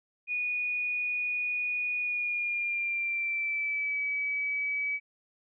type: tone with pitch glide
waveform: sine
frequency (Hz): 2462 to 2284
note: D#7 to D7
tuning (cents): -19 to -49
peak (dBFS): -28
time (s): 0.27-5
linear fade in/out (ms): 50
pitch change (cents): -130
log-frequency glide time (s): 2-4
effects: none